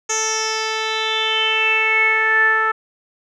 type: tone with low-pass filter sweep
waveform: 10% pulse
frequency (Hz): 440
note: A4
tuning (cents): 0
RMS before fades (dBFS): -18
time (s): 0.09-2.72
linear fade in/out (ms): 10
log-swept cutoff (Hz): 6500 to 1500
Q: 7.7
effects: none